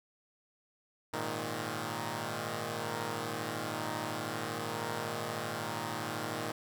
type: chord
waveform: 5% pulse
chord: Ab suspended second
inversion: none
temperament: equal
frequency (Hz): 103.83 / 116.54 / 155.56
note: Ab2 / Bb2 / Eb3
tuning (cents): 0 / 0 / 0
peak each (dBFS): -30 / -27 / -28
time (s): 1.13-6.52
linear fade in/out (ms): 5
effects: none